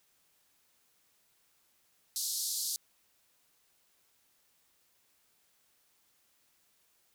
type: band-pass noise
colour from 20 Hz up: pink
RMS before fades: -35 dBFS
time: 2.16-2.76 s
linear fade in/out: 0 ms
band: 4100 to 14000 Hz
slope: 48 dB/octave
effects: white hiss -71 dBFS RMS until 7.14 s